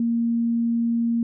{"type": "tone", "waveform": "sine", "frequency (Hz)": 232.8, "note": "A#3", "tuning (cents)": -2, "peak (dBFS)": -19, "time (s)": [0, 1.23], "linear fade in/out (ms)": 2, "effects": []}